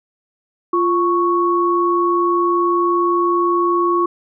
sine tone pair together, 347.8 / 1108.7 Hz, F4 / C#6, -7 / 0 cents, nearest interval octave + minor sixth, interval 2007 cents, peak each -16 dBFS, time 0.73-4.06 s, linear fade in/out 5 ms, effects none

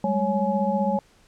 sine tone cluster, 193.9 / 209.3 / 554 / 842 Hz, G3 / G#3 / C#5 / G#5, -19 / +14 / -1 / +24 cents, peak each -26 dBFS, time 0.04-0.99 s, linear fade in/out 2 ms, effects pink hiss -58 dBFS RMS until 1.27 s + low-pass 9000 Hz 12 dB/octave

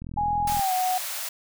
click train, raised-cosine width 5 ms, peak -24 dBFS, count 25, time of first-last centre 0.02-0.594 s, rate 41.8 Hz
sine tone with pitch glide, 829 to 738.6 Hz, G#5 to F#5, -3 to -3 cents, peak -22 dBFS, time 0.17-0.98 s, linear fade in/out 5 ms, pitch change -200 cents, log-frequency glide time 0.54-0.72 s
white high-pass noise, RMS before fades -32 dBFS, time 0.47-1.29 s, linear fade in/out 5 ms, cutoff 560 Hz, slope 96 dB/octave
effects none

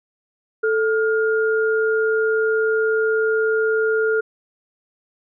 sine tone pair together, 440 / 1416.4 Hz, A4 / F6, 0 / +24 cents, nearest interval octave + minor sixth, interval 2024 cents, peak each -17 / -22 dBFS, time 0.63-4.21 s, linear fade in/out 10 ms, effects none

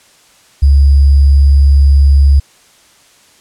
sine tone with sample-and-hold, 69.7 Hz, C#2, 10 cents sharp, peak -3 dBFS, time 0.62-2.4 s, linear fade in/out 10 ms, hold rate 4900 Hz, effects white hiss -46 dBFS RMS until 3.4 s + low-pass 9000 Hz 12 dB/octave

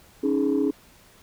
sine chord, C# suspended second, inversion none, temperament equal with one note detuned, 277.2 / 311.1 / 417.7 Hz, C#4 / D#4 / G#4, 0 / 0 / +10 cents, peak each -22 / -24 / -24 dBFS, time 0.23-0.71 s, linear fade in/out 10 ms, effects tanh soft clip ceiling -14 dBFS + pink hiss -54 dBFS RMS until 1.22 s

